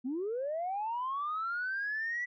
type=linear sweep; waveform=sine; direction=up; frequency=237.6 to 1975.5 Hz; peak=-31 dBFS; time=0.04-2.26 s; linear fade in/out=20 ms; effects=tanh soft clip ceiling -28 dBFS